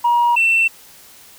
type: tone pair in turn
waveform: sine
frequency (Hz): 953 / 2689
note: A#5 / E7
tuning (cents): +38 / +34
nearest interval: octave + tritone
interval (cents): 1796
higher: second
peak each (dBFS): -10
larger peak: neither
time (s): 0.04-0.36 / 0.36-0.68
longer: neither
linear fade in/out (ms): 10
effects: tanh soft clip ceiling -9 dBFS + white hiss -44 dBFS RMS until 1.38 s